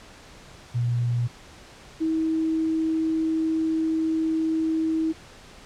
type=tone pair in turn; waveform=sine; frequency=120 / 320.4 Hz; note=B2 / E4; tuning=-49 / -49 cents; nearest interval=octave + perfect fourth; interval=1700 cents; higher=second; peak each=-21 dBFS; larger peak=neither; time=0.74-1.28 / 2-5.13 s; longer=second; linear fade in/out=20 ms; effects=pink hiss -47 dBFS RMS until 5.65 s + low-pass 7000 Hz 12 dB/octave